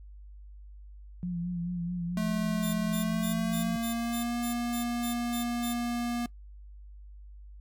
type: tone with vibrato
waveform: sine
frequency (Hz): 174.61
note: F3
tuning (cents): 0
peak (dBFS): -30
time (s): 1.23-3.76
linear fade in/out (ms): 0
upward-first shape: sine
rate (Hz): 4.6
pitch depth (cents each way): 42
type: tone with pitch glide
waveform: square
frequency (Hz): 216.4 to 238.7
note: A3 to A#3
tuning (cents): -29 to +41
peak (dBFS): -30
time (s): 2.17-6.26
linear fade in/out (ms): 2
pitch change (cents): +170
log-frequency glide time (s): 2.86-4.37
type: tone bursts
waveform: 5% pulse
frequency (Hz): 3579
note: A7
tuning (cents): +29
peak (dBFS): -29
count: 11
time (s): 2.62-5.74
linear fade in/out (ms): 20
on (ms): 120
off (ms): 180
effects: noise-tail reverb RT60 0.1 s tail -22 dB re dry + added 50 Hz sine -45 dBFS peak until 7.6 s